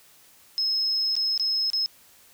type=tone with dropouts; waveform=sine; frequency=5170 Hz; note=E8; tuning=34 cents flat; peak=-21 dBFS; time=0.58-1.86 s; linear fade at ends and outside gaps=0 ms; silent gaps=1.154-1.165 / 1.377-1.397 / 1.701-1.733 s; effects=tanh soft clip ceiling -17 dBFS + white hiss -55 dBFS RMS until 2.33 s